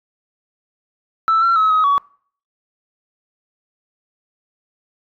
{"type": "tone with pitch steps", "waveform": "sine", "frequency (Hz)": [1321, 1358, 1286, 1266, 1130], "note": ["E6", "F6", "E6", "D#6", "C#6"], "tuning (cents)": [3, -49, -43, 30, 33], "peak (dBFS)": -10, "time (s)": [1.28, 1.98], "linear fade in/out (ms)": 0, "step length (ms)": 140, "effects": ["noise-tail reverb RT60 0.5 s tail -24 dB re dry", "tanh soft clip ceiling -9 dBFS"]}